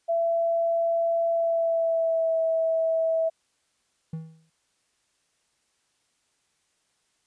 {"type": "tone with pitch glide", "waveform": "sine", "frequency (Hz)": [670, 651.3], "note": ["E5", "E5"], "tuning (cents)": [28, -21], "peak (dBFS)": -21, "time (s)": [0.08, 3.3], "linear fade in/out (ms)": 20, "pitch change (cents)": -49, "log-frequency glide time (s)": [1.31, 2.38]}
{"type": "tone with exponential decay", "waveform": "triangle", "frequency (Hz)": 160.7, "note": "E3", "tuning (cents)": -44, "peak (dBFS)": -26, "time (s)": [4.13, 4.5], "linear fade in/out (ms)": 5, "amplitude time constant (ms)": 79}
{"effects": ["white hiss -71 dBFS RMS until 7.26 s", "resampled to 22050 Hz"]}